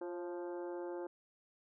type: harmonic tone with a mistuned harmonic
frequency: 174.6 Hz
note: F3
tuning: in tune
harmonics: 2 / 3 / 4 / 5 / 6 / 7 / 8 / 9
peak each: -41 / -46 / -55 / -51 / -61 / -63 / -63 / -62 dBFS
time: 0.01-1.07 s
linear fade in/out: 5 ms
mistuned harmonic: 3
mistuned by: +37 cents
effects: none